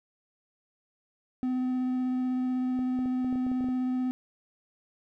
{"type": "tone with vibrato", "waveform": "triangle", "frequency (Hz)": 254.2, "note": "C4", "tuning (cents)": -50, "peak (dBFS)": -24, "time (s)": [1.43, 4.11], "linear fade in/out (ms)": 0, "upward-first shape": "sine", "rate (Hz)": 16, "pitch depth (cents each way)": 9}
{"type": "clicks", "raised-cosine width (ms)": 2, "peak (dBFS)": -29, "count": 11, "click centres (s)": [2.791, 2.99, 3.058, 3.246, 3.327, 3.357, 3.466, 3.516, 3.608, 3.643, 3.687]}
{"effects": []}